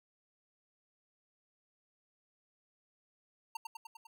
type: tone with echo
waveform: square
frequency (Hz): 915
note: A#5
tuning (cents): -32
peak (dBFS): -37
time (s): 3.55-3.57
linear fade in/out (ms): 5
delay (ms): 100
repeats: 5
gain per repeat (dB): -3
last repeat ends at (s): 4.07
effects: none